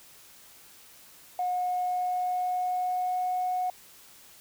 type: tone with pitch glide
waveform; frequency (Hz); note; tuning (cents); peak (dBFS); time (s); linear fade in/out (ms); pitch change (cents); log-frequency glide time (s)
sine; 724 to 732; F#5 to F#5; -38 to -19; -25; 1.39-3.7; 2; +19; 1.58-3.3
effects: tanh soft clip ceiling -21 dBFS + white hiss -53 dBFS RMS until 4.4 s